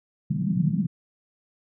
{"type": "band-pass noise", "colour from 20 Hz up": "white", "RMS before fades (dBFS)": -24, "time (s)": [0.3, 0.87], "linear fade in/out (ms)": 10, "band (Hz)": [140, 200], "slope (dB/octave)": 48, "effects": []}